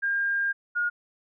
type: tone pair in turn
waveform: sine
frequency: 1607 / 1431.7 Hz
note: G6 / F6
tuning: +43 / +43 cents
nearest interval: major second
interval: 200 cents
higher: first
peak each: -23 dBFS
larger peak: neither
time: 0.02-0.53 / 0.75-0.9 s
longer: first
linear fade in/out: 20 ms
effects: none